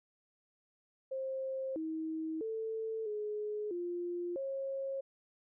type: tone with pitch steps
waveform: sine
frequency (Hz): 530 / 318.6 / 444.1 / 421.3 / 350 / 542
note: C5 / D#4 / A4 / G#4 / F4 / C#5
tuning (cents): +22 / +41 / +16 / +25 / +4 / -39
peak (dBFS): -35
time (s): 1.11-5.01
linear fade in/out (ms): 10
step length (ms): 650
effects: none